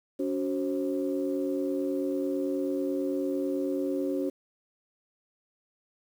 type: tone cluster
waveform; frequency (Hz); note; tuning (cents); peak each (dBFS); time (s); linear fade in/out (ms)
sine; 282.4 / 371.5 / 533; C#4 / F#4 / C5; +32 / +7 / +32; -29 / -31 / -33; 0.19-4.3; 10
effects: tanh soft clip ceiling -18 dBFS + 9-bit